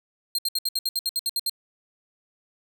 sawtooth tone bursts, 4200 Hz, C8, 6 cents sharp, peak -20 dBFS, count 12, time 0.35-1.496 s, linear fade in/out 2 ms, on 35 ms, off 66 ms, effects none

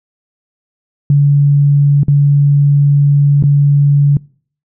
sine tone with dropouts, 143 Hz, D3, 46 cents flat, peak -5 dBFS, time 1.1-4.17 s, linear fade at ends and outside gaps 2 ms, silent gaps 2.033-2.082 / 3.426-3.437 s, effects noise-tail reverb RT60 0.5 s tail -25 dB re dry

